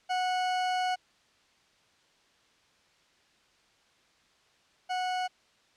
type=tone pair in turn; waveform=40% pulse; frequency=735 / 735 Hz; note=F#5 / F#5; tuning=-12 / -12 cents; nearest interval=unison; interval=0 cents; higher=neither; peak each=-26 / -28 dBFS; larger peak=first; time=0.09-0.96 / 4.89-5.28 s; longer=first; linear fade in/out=20 ms; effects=white hiss -65 dBFS RMS until 5.76 s + low-pass 5000 Hz 12 dB/octave